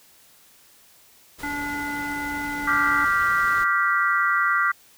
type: noise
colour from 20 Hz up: pink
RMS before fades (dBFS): -39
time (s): 1.38-3.65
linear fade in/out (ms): 20
type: harmonic tone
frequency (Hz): 289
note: D4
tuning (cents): -28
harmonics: 1 / 3 / 5 / 7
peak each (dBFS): -32 / -32 / -32 / -32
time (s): 1.43-3.05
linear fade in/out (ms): 5
type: chord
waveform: sine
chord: G dominant seventh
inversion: second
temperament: equal with one note detuned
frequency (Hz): 1174.7 / 1396.9 / 1568 / 1952.8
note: D6 / F6 / G6 / B6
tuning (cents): 0 / 0 / 0 / -20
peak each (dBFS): -23 / -22 / -26 / -25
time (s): 2.67-4.72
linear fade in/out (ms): 10
effects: white hiss -54 dBFS RMS until 4.97 s